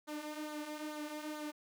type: tone with flanger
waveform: sawtooth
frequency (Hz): 302.2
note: D4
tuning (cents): +50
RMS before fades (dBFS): -43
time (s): 0.07-1.52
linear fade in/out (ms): 20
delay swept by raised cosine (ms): 0.36 to 4.06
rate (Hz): 2.3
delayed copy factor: -0.6
effects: none